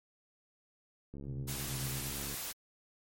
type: click train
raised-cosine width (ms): 3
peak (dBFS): -33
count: 85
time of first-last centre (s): 1.14-2.342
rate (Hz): 69.9
type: tone with tremolo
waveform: sine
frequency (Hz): 130.81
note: C3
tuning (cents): 0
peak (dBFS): -37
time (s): 1.25-2.17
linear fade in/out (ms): 50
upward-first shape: sine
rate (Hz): 2.1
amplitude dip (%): 60
type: noise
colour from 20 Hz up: white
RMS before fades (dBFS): -40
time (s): 1.47-2.53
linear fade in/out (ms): 20
effects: MP3 64 kbps